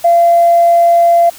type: tone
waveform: sine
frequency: 685 Hz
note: F5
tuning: 34 cents flat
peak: -4 dBFS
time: 0.04-1.3 s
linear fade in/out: 10 ms
effects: tanh soft clip ceiling 0 dBFS + white hiss -35 dBFS RMS until 1.38 s